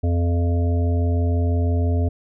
harmonic tone, 86 Hz, F2, 26 cents flat, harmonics 1 / 3 / 5 / 7 / 8, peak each -17 / -27 / -31 / -34 / -35 dBFS, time 0.03-2.09 s, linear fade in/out 10 ms, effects none

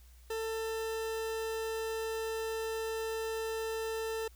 40% pulse tone, 445.9 Hz, A4, 23 cents sharp, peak -33 dBFS, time 0.3-4.28 s, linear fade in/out 5 ms, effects added 60 Hz sine -54 dBFS peak until 4.35 s + white hiss -65 dBFS RMS until 4.35 s

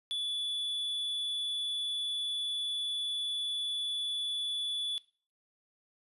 triangle tone, 3445 Hz, A7, 37 cents flat, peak -30 dBFS, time 0.11-4.98 s, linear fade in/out 0 ms, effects noise-tail reverb RT60 0.4 s tail -19 dB re dry + resampled to 32000 Hz

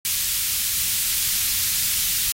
white band-stop noise, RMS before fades -22 dBFS, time 0.05-2.32 s, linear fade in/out 0 ms, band 110 to 2500 Hz, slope 12 dB/octave, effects AAC 48 kbps

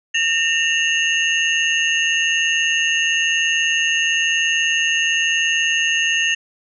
sine tone cluster, 1826 / 2714 / 2875 / 6440 Hz, A#6 / E7 / F7 / G8, -36 / +50 / +50 / +46 cents, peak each -20 / -20 / -21 / -26 dBFS, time 0.14-6.35 s, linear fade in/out 10 ms, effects none

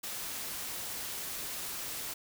white noise, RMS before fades -39 dBFS, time 0.03-2.14 s, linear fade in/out 10 ms, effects none

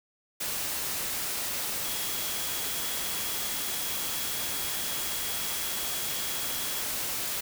sine tone in noise, 3322 Hz, G#7, in tune, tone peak -41 dBFS, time 1.84-6.82 s, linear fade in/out 10 ms, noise white, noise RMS -32 dBFS, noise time 0.4-7.41 s, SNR -12 dB, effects none

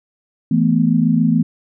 sine chord, E suspended fourth, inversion none, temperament equal, 164.81 / 220 / 246.9 Hz, E3 / A3 / B3, 0 / 0 / 0 cents, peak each -16 dBFS, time 0.51-1.43 s, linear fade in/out 5 ms, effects none

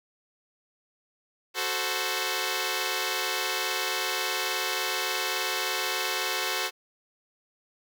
5% pulse chord, F# diminished, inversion none, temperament equal with one note detuned, 371.1 / 440 / 523.3 Hz, F#4 / A4 / C5, +5 / 0 / 0 cents, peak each -20 dBFS, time 1.54-6.71 s, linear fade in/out 50 ms, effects none

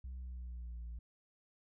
sine tone with pitch glide, 63.7 to 58.08 Hz, C2 to A#1, -46 to -6 cents, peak -40 dBFS, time 0.04-0.99 s, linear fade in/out 5 ms, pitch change -160 cents, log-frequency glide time 0.15-0.82 s, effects tanh soft clip ceiling -41 dBFS

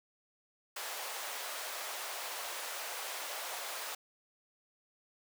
pink high-pass noise, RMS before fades -41 dBFS, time 0.76-3.95 s, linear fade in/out 5 ms, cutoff 560 Hz, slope 24 dB/octave, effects none

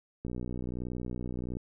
click train, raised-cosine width 3 ms, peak -24 dBFS, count 82, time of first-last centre 0.25-1.569 s, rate 61.4 Hz, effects none

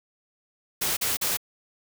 white noise bursts, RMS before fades -26 dBFS, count 3, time 0.81-1.372 s, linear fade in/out 10 ms, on 160 ms, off 41 ms, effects none

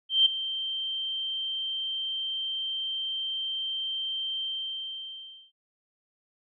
sine tone with ADSR envelope, 3136 Hz, G7, in tune, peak -15 dBFS, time 0.09-5.52 s, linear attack 170 ms, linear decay 5 ms, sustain -14 dB, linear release 1100 ms, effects none

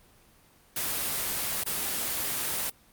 white noise with dropouts, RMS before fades -30 dBFS, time 0.76-2.7 s, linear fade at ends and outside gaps 5 ms, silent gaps 1.637-1.661 s, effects pink hiss -59 dBFS RMS until 2.92 s + Opus 24 kbps

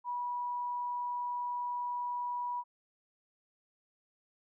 sine tone, 975 Hz, B5, 23 cents flat, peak -33 dBFS, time 0.04-2.64 s, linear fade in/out 50 ms, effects none

